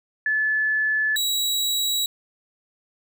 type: tone pair in turn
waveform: sine / sawtooth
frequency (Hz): 1730 / 3884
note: A6 / B7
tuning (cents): -30 / -30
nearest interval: octave + major second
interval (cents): 1400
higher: second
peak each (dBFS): -19 / -18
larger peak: second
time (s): 0.26-1.16 / 1.16-2.06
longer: neither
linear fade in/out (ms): 2
effects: none